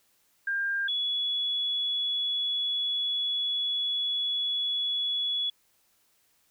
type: tone pair in turn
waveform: sine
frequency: 1600 / 3390 Hz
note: G6 / G#7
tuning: +35 / +35 cents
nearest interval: octave + minor second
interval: 1300 cents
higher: second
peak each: -26 dBFS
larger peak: neither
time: 0.47-0.88 / 0.88-5.5 s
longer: second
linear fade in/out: 5 ms
effects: white hiss -68 dBFS RMS until 6.5 s